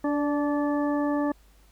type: harmonic tone with a mistuned harmonic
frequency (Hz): 290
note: D4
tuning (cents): -22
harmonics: 1 / 2 / 3 / 4 / 6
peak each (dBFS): -24 / -30 / -34 / -36 / -40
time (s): 0.04-1.32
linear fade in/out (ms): 5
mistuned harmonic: 2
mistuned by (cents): +19
effects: added 50 Hz sine -55 dBFS peak until 1.71 s + pink hiss -62 dBFS RMS until 1.71 s